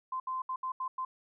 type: tone bursts at uneven times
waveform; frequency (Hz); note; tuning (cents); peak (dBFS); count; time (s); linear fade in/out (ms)
sine; 1036; C6; -17; -32; 6; 0.12-0.2 / 0.27-0.42 / 0.49-0.56 / 0.63-0.72 / 0.8-0.88 / 0.98-1.05; 5
effects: none